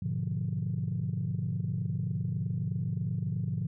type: chord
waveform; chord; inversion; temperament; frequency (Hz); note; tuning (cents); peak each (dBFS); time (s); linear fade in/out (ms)
sine; G# diminished seventh; none; equal; 103.83 / 123.47 / 146.83 / 174.61; G#2 / B2 / D3 / F3; 0 / 0 / 0 / 0; -34; 0.02-3.67; 5
effects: tanh soft clip ceiling -22 dBFS